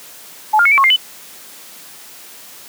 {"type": "tone with pitch steps", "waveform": "sine", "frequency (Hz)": [858, 1405, 2195, 2317, 1093, 2108, 2997], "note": ["A5", "F6", "C#7", "D7", "C#6", "C7", "F#7"], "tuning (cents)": [-44, 10, -18, -24, -25, 12, 22], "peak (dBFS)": -8, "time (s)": [0.53, 0.964], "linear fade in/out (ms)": 10, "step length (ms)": 62, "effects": ["white hiss -38 dBFS RMS until 2.68 s", "high-pass 150 Hz 12 dB/octave"]}